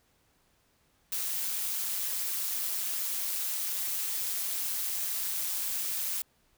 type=noise with amplitude modulation; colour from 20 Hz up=blue; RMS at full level=-30 dBFS; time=1.12-6.22 s; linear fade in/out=2 ms; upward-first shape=sine; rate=192 Hz; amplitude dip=55%; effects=pink hiss -69 dBFS RMS until 6.57 s